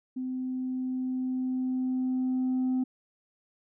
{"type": "tone with level ramp", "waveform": "sine", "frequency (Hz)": 256.7, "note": "C4", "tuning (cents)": -33, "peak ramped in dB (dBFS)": [-30, -22], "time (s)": [0.16, 2.84], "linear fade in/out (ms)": 10, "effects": ["tanh soft clip ceiling -23 dBFS"]}